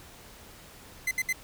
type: tone bursts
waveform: 45% pulse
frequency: 2048 Hz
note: C7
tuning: 38 cents flat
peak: -25 dBFS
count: 3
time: 1.07-1.328 s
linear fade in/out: 5 ms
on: 42 ms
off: 66 ms
effects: pink hiss -50 dBFS RMS until 1.43 s